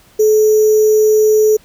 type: tone with sample-and-hold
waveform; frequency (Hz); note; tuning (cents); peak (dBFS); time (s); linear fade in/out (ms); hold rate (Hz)
sine; 430; A4; -40; -7; 0.19-1.57; 10; 6300
effects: pink hiss -48 dBFS RMS until 1.64 s